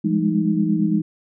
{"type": "tone cluster", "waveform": "sine", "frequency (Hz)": [170.4, 202.2, 211, 311.6], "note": ["F3", "G#3", "G#3", "D#4"], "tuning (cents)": [-42, -46, 28, 3], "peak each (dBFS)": -22, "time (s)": [0.04, 1.02], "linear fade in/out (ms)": 10, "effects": []}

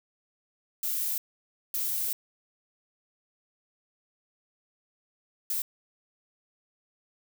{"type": "noise bursts at uneven times", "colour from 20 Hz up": "violet", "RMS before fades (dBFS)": -30, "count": 3, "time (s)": [[0.83, 1.18], [1.74, 2.13], [5.5, 5.62]], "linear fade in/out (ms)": 2, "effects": []}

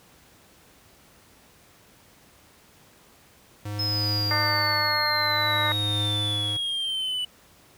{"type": "tone with tremolo", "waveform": "square", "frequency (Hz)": 103.83, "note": "G#2", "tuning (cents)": 0, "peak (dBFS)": -26, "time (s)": [3.65, 6.57], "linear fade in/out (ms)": 5, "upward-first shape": "triangle", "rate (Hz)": 0.53, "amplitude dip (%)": 90}
{"type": "exponential sweep", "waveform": "triangle", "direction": "down", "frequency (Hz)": [5170, 2960], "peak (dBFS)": -24, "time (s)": [3.79, 7.25], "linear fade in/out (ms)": 5}
{"type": "harmonic tone", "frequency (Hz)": 300.3, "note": "D4", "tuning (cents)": 39, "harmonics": [2, 3, 4, 5, 6, 7], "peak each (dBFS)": [-33, -30, -29, -32, -29, -31], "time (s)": [4.31, 5.72], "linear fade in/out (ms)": 0}
{"effects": ["pink hiss -55 dBFS RMS until 7.77 s", "high-pass 60 Hz 12 dB/octave"]}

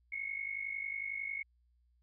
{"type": "tone pair together", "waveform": "sine", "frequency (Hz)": [2167, 2218], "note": ["C#7", "C#7"], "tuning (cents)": [-40, 0], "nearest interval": "unison", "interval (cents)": 40, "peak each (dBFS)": [-39, -40], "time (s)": [0.12, 1.43], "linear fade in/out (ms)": 5, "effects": ["added 60 Hz sine -68 dBFS peak until 2.02 s"]}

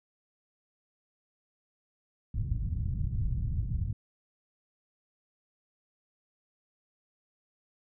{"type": "low-pass noise", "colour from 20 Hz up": "white", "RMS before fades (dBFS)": -31, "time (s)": [2.34, 3.93], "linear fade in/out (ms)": 5, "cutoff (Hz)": 120, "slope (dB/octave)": 24, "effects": []}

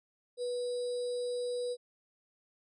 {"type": "tone with sample-and-hold", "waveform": "sine", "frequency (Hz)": 490, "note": "B4", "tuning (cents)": -14, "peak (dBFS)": -32, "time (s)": [0.37, 1.77], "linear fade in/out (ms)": 50, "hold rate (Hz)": 4410, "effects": ["resampled to 24000 Hz"]}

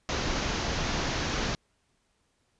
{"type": "low-pass noise", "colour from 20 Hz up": "pink", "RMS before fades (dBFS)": -30, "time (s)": [0.09, 1.55], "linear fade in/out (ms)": 0, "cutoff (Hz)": 6700, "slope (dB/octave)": 96, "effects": ["pink hiss -72 dBFS RMS until 2.59 s", "resampled to 22050 Hz"]}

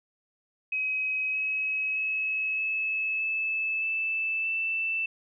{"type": "tone with pitch steps", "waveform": "sine", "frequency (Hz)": [2539, 2558, 2577, 2597, 2616, 2636, 2656], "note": ["D#7", "D#7", "E7", "E7", "E7", "E7", "E7"], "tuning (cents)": [34, 47, -40, -26, -14, -1, 12], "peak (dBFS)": -26, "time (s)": [0.72, 5.06], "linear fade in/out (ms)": 5, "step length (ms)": 620, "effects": []}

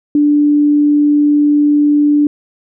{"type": "tone", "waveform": "sine", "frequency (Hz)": 293.7, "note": "D4", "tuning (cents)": 0, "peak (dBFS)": -7, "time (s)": [0.15, 2.27], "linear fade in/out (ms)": 2, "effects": []}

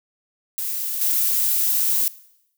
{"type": "noise with level steps", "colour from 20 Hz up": "violet", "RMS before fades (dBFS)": [-26, -20], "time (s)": [0.58, 2.08], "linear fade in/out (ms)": 0, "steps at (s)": 1.01, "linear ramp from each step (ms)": 2, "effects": ["noise-tail reverb RT60 0.8 s tail -19 dB re dry"]}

